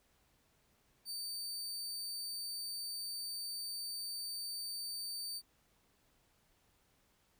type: tone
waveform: sawtooth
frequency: 4597 Hz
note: D8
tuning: 38 cents flat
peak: -37 dBFS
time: 1.05-5.42 s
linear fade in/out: 50 ms
effects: pink hiss -73 dBFS RMS until 7.39 s

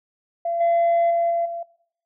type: tone with level steps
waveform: sine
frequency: 681 Hz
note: F5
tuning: 44 cents flat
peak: -21 / -14 / -17 / -19 / -28 dBFS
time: 0.45-1.63 s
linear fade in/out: 5 ms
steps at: 0.6 / 1.1 / 1.3 / 1.45 s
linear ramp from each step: 10 ms
effects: noise-tail reverb RT60 0.7 s tail -21 dB re dry + tanh soft clip ceiling -14 dBFS

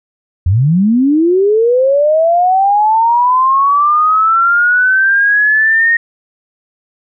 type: linear sweep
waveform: sine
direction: up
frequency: 80.3 to 1864.7 Hz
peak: -7 dBFS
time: 0.46-5.97 s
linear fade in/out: 5 ms
effects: none

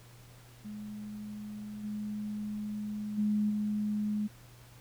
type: tone with level steps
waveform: sine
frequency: 210 Hz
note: G#3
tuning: 19 cents sharp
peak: -39 / -34 / -26 / -29 dBFS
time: 0.64-4.28 s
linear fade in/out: 20 ms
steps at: 1.83 / 3.17 / 3.49 s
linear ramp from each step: 20 ms
effects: added 120 Hz sine -54 dBFS peak until 4.8 s + pink hiss -58 dBFS RMS until 4.8 s

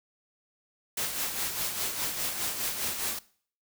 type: noise with tremolo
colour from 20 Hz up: white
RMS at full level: -30 dBFS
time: 0.97-3.19 s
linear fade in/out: 5 ms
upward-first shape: sine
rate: 4.9 Hz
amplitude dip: 50%
effects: noise-tail reverb RT60 0.5 s tail -20 dB re dry

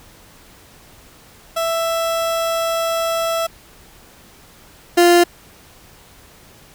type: tone pair in turn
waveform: 30% pulse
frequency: 662 / 348.2 Hz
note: E5 / F4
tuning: +7 / -5 cents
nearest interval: major seventh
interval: 1112 cents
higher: first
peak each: -15 / -6 dBFS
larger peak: second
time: 1.56-3.47 / 4.97-5.24 s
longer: first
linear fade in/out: 10 ms
effects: pink hiss -46 dBFS RMS until 6.74 s

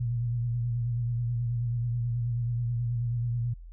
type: tone with vibrato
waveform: sine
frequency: 118.9 Hz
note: A#2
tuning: 35 cents sharp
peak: -26 dBFS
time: 0-3.54 s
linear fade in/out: 10 ms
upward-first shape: sine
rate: 9.3 Hz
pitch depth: 43 cents each way
effects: added 42 Hz sine -42 dBFS peak until 3.72 s

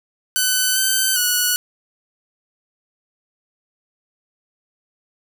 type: tone with pitch steps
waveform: 5% pulse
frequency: 1508 / 1538 / 1470 Hz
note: F#6 / G6 / F#6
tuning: +32 / -33 / -12 cents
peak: -5 dBFS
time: 0.36-1.56 s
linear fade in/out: 0 ms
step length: 400 ms
effects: none

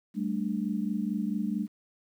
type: chord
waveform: sine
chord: G suspended second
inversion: none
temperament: just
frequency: 196 / 220.5 / 294 Hz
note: G3 / A3 / D4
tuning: 0 / +4 / +2 cents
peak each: -31 / -31 / -35 dBFS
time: 0.14-1.68 s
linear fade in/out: 50 ms
effects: 10-bit

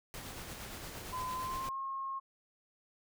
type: noise with tremolo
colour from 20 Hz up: pink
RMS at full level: -44 dBFS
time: 0.14-1.69 s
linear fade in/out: 0 ms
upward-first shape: sine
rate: 8.7 Hz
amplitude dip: 30%
type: tone with pitch glide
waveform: sine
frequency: 1018 to 1078.5 Hz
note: C6 to C#6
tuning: -48 to -48 cents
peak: -36 dBFS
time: 1.12-2.2 s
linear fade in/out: 20 ms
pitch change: +100 cents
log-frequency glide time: 1.32-1.77 s
effects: none

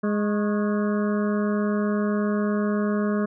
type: harmonic tone with a mistuned harmonic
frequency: 207.7 Hz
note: G#3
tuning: in tune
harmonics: 1 / 2 / 3 / 5 / 6 / 7 / 8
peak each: -22 / -28 / -32 / -36 / -38 / -39 / -40 dBFS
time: 0.03-3.26 s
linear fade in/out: 10 ms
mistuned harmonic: 5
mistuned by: +86 cents
effects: none

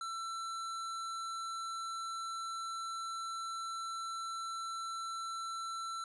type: tone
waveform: square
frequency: 1340 Hz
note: E6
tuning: 28 cents sharp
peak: -39 dBFS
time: 0.01-6.04 s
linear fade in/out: 2 ms
effects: resampled to 22050 Hz

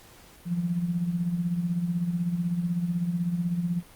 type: tone with tremolo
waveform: sine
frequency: 173.6 Hz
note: F3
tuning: 10 cents flat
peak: -22 dBFS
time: 0.45-3.83 s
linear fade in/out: 50 ms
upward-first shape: sine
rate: 16 Hz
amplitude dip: 60%
effects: pink hiss -52 dBFS RMS until 3.95 s + Opus 48 kbps

